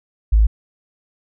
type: tone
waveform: sine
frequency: 53.9 Hz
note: A1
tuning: 35 cents flat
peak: -9 dBFS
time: 0.32-0.47 s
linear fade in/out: 10 ms
effects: none